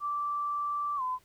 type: tone with pitch glide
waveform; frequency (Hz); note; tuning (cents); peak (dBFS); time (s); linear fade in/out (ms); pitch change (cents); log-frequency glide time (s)
sine; 1168 to 1016.8; D6 to C6; -10 to -50; -29; 0-1.19; 50; -240; 0.96-1.02
effects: pink hiss -65 dBFS RMS until 1.24 s